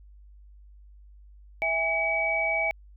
sine tone cluster, 656 / 817 / 2276 Hz, E5 / G#5 / C#7, -9 / -29 / +45 cents, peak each -29 / -33 / -25 dBFS, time 1.62-2.71 s, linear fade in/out 0 ms, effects added 50 Hz sine -48 dBFS peak until 2.96 s

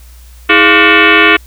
sine tone with frequency modulation, 415.3 Hz, G#4, in tune, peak -3 dBFS, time 0.49-1.37 s, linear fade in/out 10 ms, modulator 369 Hz, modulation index 7, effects added 60 Hz sine -33 dBFS peak until 1.46 s + white hiss -44 dBFS RMS until 1.46 s

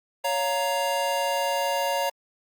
square chord, Bb minor, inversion first, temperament just, 559.4 / 699.2 / 932.3 Hz, Db5 / F5 / Bb5, +16 / +2 / 0 cents, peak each -28 / -31 / -28 dBFS, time 0.24-2.1 s, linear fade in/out 10 ms, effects Opus 48 kbps

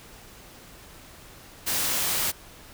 white noise, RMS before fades -26 dBFS, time 1.66-2.32 s, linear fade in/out 20 ms, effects pink hiss -48 dBFS RMS until 2.73 s

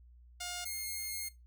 5% pulse tone pair in turn, 711 / 2138 Hz, F5 / C7, +31 / +37 cents, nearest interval octave + perfect fifth, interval 1906 cents, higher second, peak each -27 dBFS, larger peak neither, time 0.4-0.65 / 0.65-1.29 s, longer second, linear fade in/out 10 ms, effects noise-tail reverb RT60 0.2 s tail -19 dB re dry + added 60 Hz sine -55 dBFS peak until 1.46 s

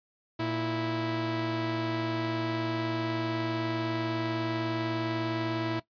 sawtooth tone pair together, 115.97 / 328 Hz, A#2 / E4, -9 / -9 cents, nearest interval octave + tritone, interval 1800 cents, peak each -30 / -26 dBFS, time 0.39-5.8 s, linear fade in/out 10 ms, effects noise-tail reverb RT60 0.1 s tail -17 dB re dry + resampled to 11025 Hz

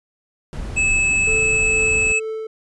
brown noise, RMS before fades -27 dBFS, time 0.53-2.12 s, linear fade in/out 0 ms
square tone, 2600 Hz, E7, 24 cents flat, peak -16 dBFS, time 0.76-2.2 s, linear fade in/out 20 ms
triangle tone with tremolo, 440 Hz, A4, in tune, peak -21 dBFS, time 1.27-2.47 s, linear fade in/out 5 ms, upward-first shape triangle, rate 2.2 Hz, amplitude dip 45%
effects resampled to 24000 Hz

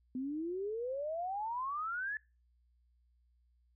sine exponential sweep, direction up, 249.6 to 1760 Hz, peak -35 dBFS, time 0.15-2.17 s, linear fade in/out 2 ms, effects noise-tail reverb RT60 0.3 s tail -23 dB re dry + added 60 Hz sine -68 dBFS peak until 3.75 s

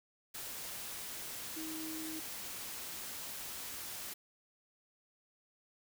sine tone in noise, 317 Hz, D#4, 32 cents sharp, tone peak -42 dBFS, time 1.56-2.2 s, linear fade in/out 10 ms, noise white, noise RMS -44 dBFS, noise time 0.34-4.14 s, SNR -1 dB, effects none

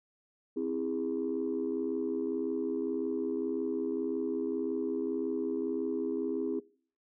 sine chord, C augmented, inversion none, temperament just, 261.6 / 327 / 408.8 Hz, C4 / E4 / G#4, 0 / -14 / -27 cents, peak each -34 dBFS, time 0.56-6.6 s, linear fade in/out 10 ms, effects noise-tail reverb RT60 0.5 s tail -23 dB re dry + tanh soft clip ceiling -23 dBFS

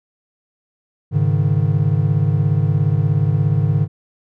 triangle chord, Ab suspended fourth, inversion none, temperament equal, 103.83 / 138.59 / 155.56 Hz, Ab2 / Db3 / Eb3, 0 / 0 / 0 cents, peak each -16 dBFS, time 1.11-3.88 s, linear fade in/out 50 ms, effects none

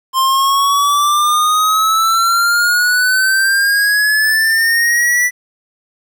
square exponential sweep, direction up, 1046 to 1975.5 Hz, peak -11 dBFS, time 0.13-5.31 s, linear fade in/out 50 ms, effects 8-bit

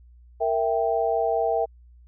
sine chord, E diminished, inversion second, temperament equal with one note detuned, 462.7 / 659.3 / 784 Hz, Bb4 / E5 / G5, -13 / 0 / 0 cents, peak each -25 / -24 / -26 dBFS, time 0.4-1.66 s, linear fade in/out 20 ms, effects added 60 Hz sine -48 dBFS peak until 2.07 s

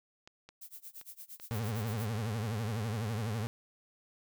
clicks, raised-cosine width 0.2 ms, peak -33 dBFS, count 7, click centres 0.275 / 0.49 / 1.013 / 1.399 / 1.626 / 2.155 / 2.255 s
violet noise with tremolo, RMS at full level -46 dBFS, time 0.61-2.07 s, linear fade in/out 10 ms, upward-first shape sine, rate 8.7 Hz, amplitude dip 95%
35% pulse tone with vibrato, 110 Hz, A2, in tune, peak -31 dBFS, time 1.51-3.47 s, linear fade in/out 0 ms, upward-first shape triangle, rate 12 Hz, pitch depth 170 cents each way
effects none

